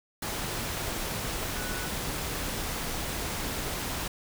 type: tone in noise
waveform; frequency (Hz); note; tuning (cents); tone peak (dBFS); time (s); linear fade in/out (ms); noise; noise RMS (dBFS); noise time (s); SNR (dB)
sine; 1480; F#6; 0; -40; 1.56-1.88; 5; pink; -33; 0.22-4.08; -10
effects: none